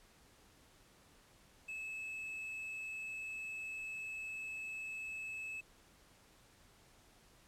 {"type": "tone with quantisation", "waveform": "triangle", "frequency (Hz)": 2600, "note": "E7", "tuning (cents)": -24, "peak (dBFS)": -40, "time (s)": [1.68, 5.61], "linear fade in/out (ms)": 10, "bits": 11, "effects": ["pink hiss -65 dBFS RMS until 7.47 s", "low-pass 12000 Hz 12 dB/octave"]}